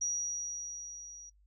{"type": "tone with level ramp", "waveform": "sine", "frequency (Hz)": 5770, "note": "F#8", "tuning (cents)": -44, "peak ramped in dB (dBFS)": [-29, -47], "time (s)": [0.01, 1.3], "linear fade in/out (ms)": 10, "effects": ["noise-tail reverb RT60 0.1 s tail -25 dB re dry", "added 50 Hz sine -62 dBFS peak until 1.46 s"]}